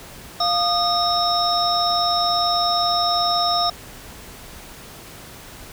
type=tone cluster; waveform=sine; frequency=699 / 1230 / 3779 / 5350 Hz; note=F5 / D#6 / A#7 / E8; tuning=+1 / -20 / +23 / +25 cents; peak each=-21 / -23 / -25 / -22 dBFS; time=0.4-3.7 s; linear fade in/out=5 ms; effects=pink hiss -40 dBFS RMS until 5.72 s